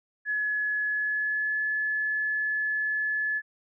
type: tone with pitch glide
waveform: sine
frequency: 1699 to 1718.7 Hz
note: G#6 to A6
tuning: +39 to -41 cents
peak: -25 dBFS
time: 0.25-3.42 s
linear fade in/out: 50 ms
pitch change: +20 cents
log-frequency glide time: 0.86-1.6 s
effects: none